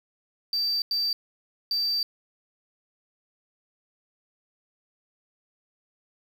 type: tone bursts at uneven times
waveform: sine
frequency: 4656 Hz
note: D8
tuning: 16 cents flat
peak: -21 dBFS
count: 3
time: 0.53-0.82 / 0.91-1.13 / 1.71-2.03 s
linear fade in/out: 2 ms
effects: tanh soft clip ceiling -22 dBFS + 8-bit